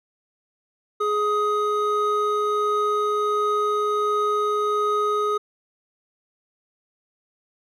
triangle tone pair together, 418.4 / 1253.8 Hz, G#4 / D#6, +13 / +13 cents, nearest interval octave + perfect fifth, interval 1900 cents, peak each -21 / -20 dBFS, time 1-5.38 s, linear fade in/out 10 ms, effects none

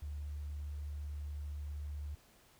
sine tone, 73.4 Hz, D2, in tune, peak -39 dBFS, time 0.02-2.15 s, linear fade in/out 5 ms, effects pink hiss -65 dBFS RMS until 2.59 s

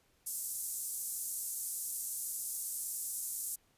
white band-pass noise, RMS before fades -39 dBFS, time 0.26-3.56 s, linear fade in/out 10 ms, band 7400 to 13000 Hz, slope 24 dB/octave, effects pink hiss -71 dBFS RMS until 3.77 s + resampled to 32000 Hz

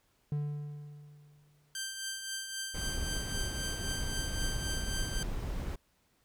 triangle tone with exponential decay, 147 Hz, D3, 2 cents sharp, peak -27 dBFS, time 0.32-1.75 s, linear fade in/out 2 ms, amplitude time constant 310 ms
10% pulse tone with tremolo, 1568 Hz, G6, in tune, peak -26 dBFS, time 1.75-5.23 s, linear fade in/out 2 ms, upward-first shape triangle, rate 3.8 Hz, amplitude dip 55%
brown noise, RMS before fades -36 dBFS, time 2.74-5.76 s, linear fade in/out 10 ms
effects pink hiss -72 dBFS RMS until 6.24 s

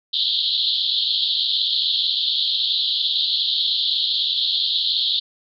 white band-pass noise, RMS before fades -21 dBFS, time 0.13-5.2 s, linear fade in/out 10 ms, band 3200 to 4300 Hz, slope 96 dB/octave, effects none

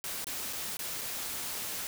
white noise with dropouts, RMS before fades -37 dBFS, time 0.04-1.87 s, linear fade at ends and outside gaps 0 ms, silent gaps 0.244-0.269 / 0.527-0.532 / 0.769-0.792 / 1.012-1.016 s, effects none

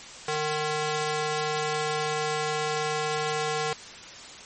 square tone with high-pass filter, 152.7 Hz, D#3, 32 cents flat, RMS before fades -28 dBFS, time 0.28-3.73 s, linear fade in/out 2 ms, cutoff 480 Hz, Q 0.79, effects white hiss -43 dBFS RMS until 4.45 s + MP3 32 kbps

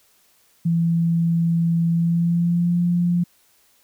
sine tone with pitch glide, 167.5 to 174.41 Hz, E3 to F3, +28 to -2 cents, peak -16 dBFS, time 0.65-3.24 s, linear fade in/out 10 ms, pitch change +70 cents, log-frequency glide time 1.91-2.81 s, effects white hiss -59 dBFS RMS until 3.83 s

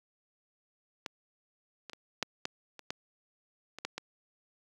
clicks, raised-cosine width 0.2 ms, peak -19 / -26 / -26 / -12 / -15 / -28 / -17 / -25 / -16 / -19 dBFS, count 10, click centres 1.062 / 1.897 / 1.933 / 2.227 / 2.454 / 2.793 / 2.905 / 3.786 / 3.85 / 3.98 s, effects high-pass 150 Hz 12 dB/octave + 9-bit

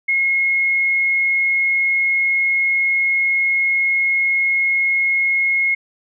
sine tone, 2162 Hz, C#7, 44 cents flat, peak -14 dBFS, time 0.08-5.75 s, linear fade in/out 10 ms, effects none

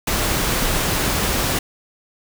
pink noise, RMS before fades -20 dBFS, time 0.07-1.59 s, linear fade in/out 5 ms, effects none

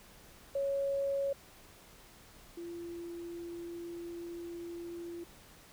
sine tone pair in turn, 554.4 / 342.2 Hz, C#5 / F4, 0 / -35 cents, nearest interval minor sixth, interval 835 cents, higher first, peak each -30 / -40 dBFS, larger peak first, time 0.55-1.33 / 2.57-5.24 s, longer second, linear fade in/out 5 ms, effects pink hiss -57 dBFS RMS until 5.72 s

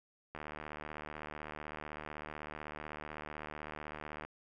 click train, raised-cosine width 0.5 ms, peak -28 dBFS, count 297, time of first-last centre 0.35-4.25 s, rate 75.9 Hz, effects none

